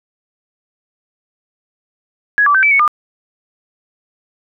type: tone with pitch steps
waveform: sine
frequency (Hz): 1671 / 1159 / 1547 / 2311 / 2216 / 1206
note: G#6 / D6 / G6 / D7 / C#7 / D6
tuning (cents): +10 / -23 / -23 / -28 / -1 / +46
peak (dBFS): -8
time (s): 2.38-2.878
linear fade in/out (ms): 0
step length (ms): 83
effects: none